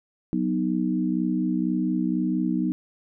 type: chord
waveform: sine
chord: B major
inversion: second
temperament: equal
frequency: 185 / 246.9 / 311.1 Hz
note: F#3 / B3 / D#4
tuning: 0 / 0 / 0 cents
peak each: -26 dBFS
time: 0.33-2.72 s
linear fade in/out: 0 ms
effects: none